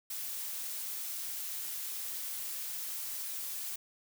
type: noise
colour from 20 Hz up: blue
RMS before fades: -39 dBFS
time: 0.1-3.76 s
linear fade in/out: 5 ms
effects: none